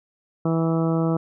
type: harmonic tone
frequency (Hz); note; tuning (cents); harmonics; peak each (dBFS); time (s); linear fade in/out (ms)
163.7; E3; -12; 1 / 2 / 3 / 4 / 5 / 6 / 7 / 8; -21 / -24 / -28 / -31 / -36 / -39 / -37 / -36; 0.45-1.17; 5
effects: none